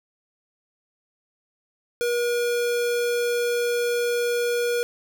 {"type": "tone", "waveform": "square", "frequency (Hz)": 479.4, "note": "A#4", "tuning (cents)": 48, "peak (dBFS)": -22, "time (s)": [2.01, 4.83], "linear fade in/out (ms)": 0, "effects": []}